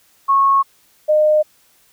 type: tone pair in turn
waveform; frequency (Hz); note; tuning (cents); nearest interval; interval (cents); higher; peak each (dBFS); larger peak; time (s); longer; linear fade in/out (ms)
sine; 1097 / 610.9; C#6 / D#5; -18 / -32; minor seventh; 1014; first; -10; neither; 0.28-0.63 / 1.08-1.43; neither; 20
effects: white hiss -55 dBFS RMS until 1.92 s